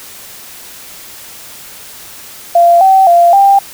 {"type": "tone with pitch steps", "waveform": "sine", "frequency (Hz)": [688, 768, 690, 792], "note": ["F5", "G5", "F5", "G5"], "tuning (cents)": [-26, -36, -21, 18], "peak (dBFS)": -3, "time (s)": [2.55, 3.59], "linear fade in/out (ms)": 5, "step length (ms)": 260, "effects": ["white hiss -32 dBFS RMS until 3.73 s"]}